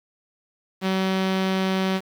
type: tone with low-pass filter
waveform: sawtooth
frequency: 189.6 Hz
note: F#3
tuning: 43 cents sharp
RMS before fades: -23 dBFS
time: 0.81-2.01 s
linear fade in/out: 50 ms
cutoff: 3800 Hz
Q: 1.4
effects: 7-bit